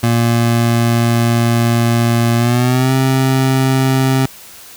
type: tone with pitch glide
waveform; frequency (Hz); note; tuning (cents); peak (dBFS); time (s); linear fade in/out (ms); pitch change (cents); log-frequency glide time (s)
25% pulse; 117.2 to 132.31; A#2 to C3; +10 to +20; -7; 0.03-4.26; 5; +210; 2.37-2.93
effects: white hiss -37 dBFS RMS until 4.76 s